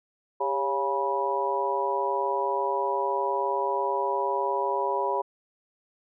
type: harmonic tone with a mistuned harmonic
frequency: 139.1 Hz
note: C#3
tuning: 6 cents sharp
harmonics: 3 / 4 / 5 / 6 / 7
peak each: -30 / -31 / -35 / -34 / -27 dBFS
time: 0.4-5.22 s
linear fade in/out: 10 ms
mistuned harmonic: 3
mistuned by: -75 cents
effects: none